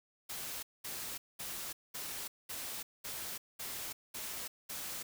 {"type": "noise bursts", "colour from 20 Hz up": "white", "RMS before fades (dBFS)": -42, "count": 9, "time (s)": [0.29, 5.03], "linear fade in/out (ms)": 10, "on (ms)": 340, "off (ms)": 210, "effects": []}